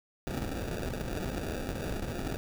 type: noise with sample-and-hold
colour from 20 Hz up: pink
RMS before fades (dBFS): -35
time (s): 0.27-2.37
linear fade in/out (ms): 0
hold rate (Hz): 1050
effects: none